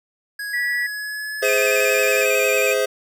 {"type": "tone with pitch glide", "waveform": "square", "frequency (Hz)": [1661.2, 1718.8], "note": ["G#6", "A6"], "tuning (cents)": [0, -41], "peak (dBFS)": -27, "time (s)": [0.39, 2.24], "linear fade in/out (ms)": 5, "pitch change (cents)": 59, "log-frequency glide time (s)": [0.49, 1.51]}
{"type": "tone", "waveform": "sine", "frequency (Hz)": 1948, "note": "B6", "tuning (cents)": -24, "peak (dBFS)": -20, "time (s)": [0.53, 0.87], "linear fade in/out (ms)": 10}
{"type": "chord", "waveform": "square", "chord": "Ab augmented", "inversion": "none", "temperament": "just", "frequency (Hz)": [415.3, 519.1, 648.9], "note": ["Ab4", "C5", "E5"], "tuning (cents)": [0, -14, -27], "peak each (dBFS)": [-23, -21, -26], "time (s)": [1.42, 2.86], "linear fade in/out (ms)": 10}
{"type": "tone with vibrato", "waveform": "square", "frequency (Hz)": 2487, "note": "D#7", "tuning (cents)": -1, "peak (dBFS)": -21, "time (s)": [1.44, 2.74], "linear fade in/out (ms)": 10, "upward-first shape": "square", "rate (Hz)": 11, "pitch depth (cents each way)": 45}
{"effects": []}